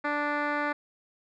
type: tone with low-pass filter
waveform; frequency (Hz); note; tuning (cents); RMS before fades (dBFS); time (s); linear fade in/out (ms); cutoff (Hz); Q
10% pulse; 293.3; D4; -2; -29; 0.04-0.73; 10; 2000; 1.6
effects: none